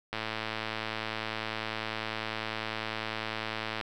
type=click train; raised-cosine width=0.3 ms; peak=-17 dBFS; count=406; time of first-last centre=0.13-3.812 s; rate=110 Hz; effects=9-bit